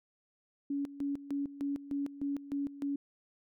sine tone with tremolo, 281.8 Hz, C#4, 29 cents sharp, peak -31 dBFS, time 0.7-2.96 s, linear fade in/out 5 ms, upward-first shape square, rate 3.3 Hz, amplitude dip 80%, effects none

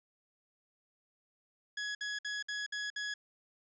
sawtooth tone bursts, 1678 Hz, G#6, 17 cents sharp, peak -32 dBFS, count 6, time 1.77-3.14 s, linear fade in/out 5 ms, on 180 ms, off 58 ms, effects resampled to 16000 Hz + 11-bit

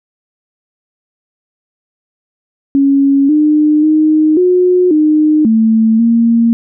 sine tone with pitch steps, 276.9 / 302.5 / 309.5 / 362.4 / 306.1 / 222.4 / 231.5 Hz, C#4 / D#4 / D#4 / F#4 / D#4 / A3 / A#3, -2 / -49 / -9 / -36 / -28 / +19 / -12 cents, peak -6 dBFS, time 2.75-6.53 s, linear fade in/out 0 ms, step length 540 ms, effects none

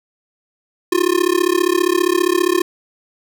square tone with amplitude modulation, 355.5 Hz, F4, 31 cents sharp, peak -10 dBFS, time 0.92-2.62 s, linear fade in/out 5 ms, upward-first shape sine, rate 35 Hz, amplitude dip 100%, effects none

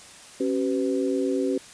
sine tone cluster, 273.2 / 381.2 / 502 Hz, C#4 / G4 / B4, -25 / -48 / +28 cents, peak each -25 / -26 / -29 dBFS, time 0.4-1.58 s, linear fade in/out 5 ms, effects white hiss -46 dBFS RMS until 1.73 s + resampled to 22050 Hz

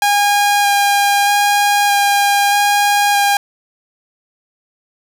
sawtooth tone with vibrato, 812 Hz, G#5, 39 cents flat, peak -7 dBFS, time 0.02-3.37 s, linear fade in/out 2 ms, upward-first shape square, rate 0.8 Hz, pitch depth 9 cents each way, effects none

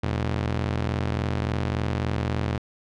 sawtooth ring-modulated tone, 103.83 Hz, G#2, in tune, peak -17 dBFS, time 0.03-2.58 s, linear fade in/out 5 ms, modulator 21.7 Hz, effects low-pass 4000 Hz 12 dB/octave

